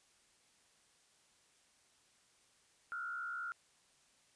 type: tone with frequency modulation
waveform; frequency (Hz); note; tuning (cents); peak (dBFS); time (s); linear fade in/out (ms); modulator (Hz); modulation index
sine; 1400; F6; +4; -39; 2.92-3.52; 0; 64.7; 0.93
effects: white hiss -70 dBFS RMS until 4.35 s + resampled to 22050 Hz